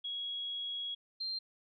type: tone pair in turn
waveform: sine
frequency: 3321 / 4171 Hz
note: G#7 / C8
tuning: -1 / -6 cents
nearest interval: major third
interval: 395 cents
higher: second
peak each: -36 / -35 dBFS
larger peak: second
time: 0.04-0.95 / 1.2-1.39 s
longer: first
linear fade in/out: 10 ms
effects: none